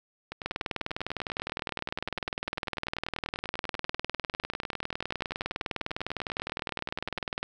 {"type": "two click trains", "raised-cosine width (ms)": 0.3, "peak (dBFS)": [-20, -14], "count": [71, 139], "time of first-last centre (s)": [[0.32, 7.183], [0.46, 7.43]], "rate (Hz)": [10.2, 19.8], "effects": []}